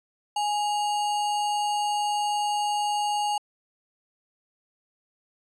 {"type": "tone with sample-and-hold", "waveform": "sine", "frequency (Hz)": 830.6, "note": "G#5", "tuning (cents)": 0, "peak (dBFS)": -23, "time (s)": [0.36, 3.38], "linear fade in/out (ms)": 5, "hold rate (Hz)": 3675, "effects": ["resampled to 22050 Hz"]}